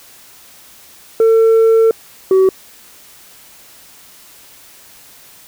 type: tone pair in turn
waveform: sine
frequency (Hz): 450 / 379.5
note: A4 / F#4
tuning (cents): +39 / +44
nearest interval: minor third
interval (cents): 295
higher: first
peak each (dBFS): -4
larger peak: neither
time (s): 1.2-1.91 / 2.31-2.49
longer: first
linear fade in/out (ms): 2
effects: tanh soft clip ceiling -6 dBFS + white hiss -42 dBFS RMS until 5.47 s